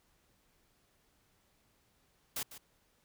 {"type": "noise with echo", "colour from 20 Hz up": "white", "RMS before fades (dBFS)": -37, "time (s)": [2.36, 2.43], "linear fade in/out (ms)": 5, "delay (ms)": 150, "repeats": 1, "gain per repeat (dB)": -13, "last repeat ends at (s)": 2.58, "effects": ["pink hiss -72 dBFS RMS until 3.04 s"]}